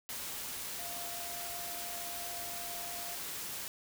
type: tone in noise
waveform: sine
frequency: 695 Hz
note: F5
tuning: 9 cents flat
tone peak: -46 dBFS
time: 0.79-3.15 s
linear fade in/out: 0 ms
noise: white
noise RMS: -41 dBFS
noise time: 0.09-3.68 s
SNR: -8 dB
effects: none